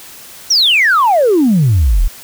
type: exponential sweep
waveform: sine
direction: down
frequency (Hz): 5920 to 33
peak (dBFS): -6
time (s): 0.5-2.08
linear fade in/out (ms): 10
effects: tanh soft clip ceiling -4 dBFS + white hiss -35 dBFS RMS until 2.23 s